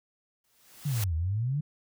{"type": "noise with exponential growth", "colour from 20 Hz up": "white", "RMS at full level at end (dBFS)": -34, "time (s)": [0.44, 1.04], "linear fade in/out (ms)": 2, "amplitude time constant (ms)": 130}
{"type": "exponential two-way sweep", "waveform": "sine", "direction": "down then up", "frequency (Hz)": [154.8, 77.1, 154.8], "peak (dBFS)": -26, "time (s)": [0.85, 1.61], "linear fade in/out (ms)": 10, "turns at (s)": 1.15}
{"effects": []}